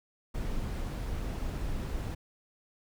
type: noise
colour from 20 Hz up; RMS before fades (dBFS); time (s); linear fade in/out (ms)
brown; -34; 0.34-2.15; 10
effects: none

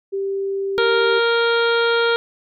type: tone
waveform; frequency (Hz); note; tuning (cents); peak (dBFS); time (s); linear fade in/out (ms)
sine; 392; G4; 0; -20; 0.12-1.2; 20
type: harmonic tone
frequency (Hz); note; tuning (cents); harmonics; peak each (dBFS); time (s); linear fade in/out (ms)
466.2; A#4; 0; 1 / 2 / 3 / 4 / 5 / 6 / 7 / 8 / 9; -17 / -26 / -20 / -34 / -31 / -38 / -27 / -32 / -32; 0.78-2.16; 0
effects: none

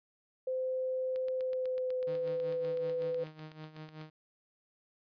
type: tone with pitch glide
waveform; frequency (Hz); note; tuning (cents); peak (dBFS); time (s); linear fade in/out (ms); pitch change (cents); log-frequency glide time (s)
sine; 516 to 500.4; C5 to B4; -24 to +23; -31; 0.47-3.24; 5; -53; 1.34-2.77
type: click train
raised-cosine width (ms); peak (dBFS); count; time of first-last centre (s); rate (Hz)
0.2; -33; 24; 1.16-4.014; 8.06
type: tone with tremolo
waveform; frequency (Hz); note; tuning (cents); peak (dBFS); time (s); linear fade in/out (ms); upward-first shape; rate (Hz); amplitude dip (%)
sawtooth; 155.56; D#3; 0; -39; 2.07-4.1; 5; sine; 5.3; 75
effects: resampled to 11025 Hz

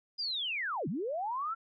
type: linear two-way sweep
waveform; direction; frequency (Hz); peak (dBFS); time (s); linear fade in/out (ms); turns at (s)
sine; down then up; 4978 to 134.3 to 1379; -32; 0.18-1.55; 20; 0.88
effects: none

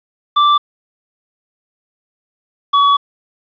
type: tone pair in turn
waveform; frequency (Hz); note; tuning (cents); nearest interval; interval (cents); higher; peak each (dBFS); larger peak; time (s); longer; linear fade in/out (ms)
square; 1172 / 1132.7; D6 / C#6; -4 / +37; minor second; 59; first; -9; neither; 0.36-0.58 / 2.73-2.97; second; 10
effects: resampled to 11025 Hz + 7-bit

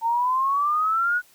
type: exponential sweep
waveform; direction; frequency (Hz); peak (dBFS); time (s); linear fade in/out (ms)
sine; up; 900 to 1480; -19; 0.01-1.22; 50
effects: white hiss -56 dBFS RMS until 1.34 s

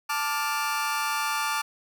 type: chord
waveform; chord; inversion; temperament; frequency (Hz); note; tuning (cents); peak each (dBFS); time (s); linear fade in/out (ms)
sawtooth; D minor; second; just; 881 / 1174.7 / 1409.6; A5 / D6 / F6; +2 / 0 / +16; -26 / -25 / -28; 0.09-1.62; 10
effects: none

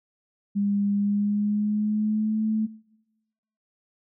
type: tone with pitch glide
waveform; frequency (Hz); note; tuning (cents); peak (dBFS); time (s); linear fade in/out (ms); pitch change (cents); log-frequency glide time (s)
sine; 202 to 217.8; G#3 to A3; -48 to -17; -21; 0.55-2.67; 20; +131; 0.93-2.44
effects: noise-tail reverb RT60 1.0 s tail -23 dB re dry

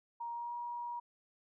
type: tone with pitch glide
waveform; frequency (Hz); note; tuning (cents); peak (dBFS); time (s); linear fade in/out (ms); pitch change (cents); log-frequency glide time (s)
sine; 940 to 955.3; A#5 to A#5; +14 to +42; -38; 0.2-1; 10; +28; 0.31-0.54
effects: none

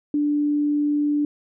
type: tone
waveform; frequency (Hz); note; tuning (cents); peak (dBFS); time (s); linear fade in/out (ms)
sine; 293.7; D4; 0; -18; 0.14-1.25; 2
effects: none

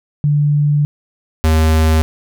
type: tone pair in turn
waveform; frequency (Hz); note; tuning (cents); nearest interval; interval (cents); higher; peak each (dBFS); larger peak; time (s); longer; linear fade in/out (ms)
sine / square; 146.83 / 79.23; D3 / D#2; 0 / +32; major seventh; 1068; first; -10; neither; 0.24-0.85 / 1.44-2.02; first; 0
effects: none

